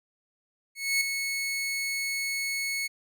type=tone with ADSR envelope; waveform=sawtooth; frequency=2200 Hz; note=C#7; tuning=14 cents flat; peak=-18 dBFS; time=0.75-2.88 s; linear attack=260 ms; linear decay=5 ms; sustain=-7 dB; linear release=19 ms; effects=none